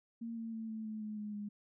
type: tone with pitch steps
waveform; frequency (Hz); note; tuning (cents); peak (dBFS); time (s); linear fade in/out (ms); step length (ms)
sine; 230.4 / 226.8 / 223.3 / 219.9 / 216.5 / 213.1 / 209.8 / 206.6; A#3 / A#3 / A3 / A3 / A3 / G#3 / G#3 / G#3; -20 / -47 / +26 / -1 / -28 / +45 / +18 / -9; -39; 0.21-1.49; 10; 160
effects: none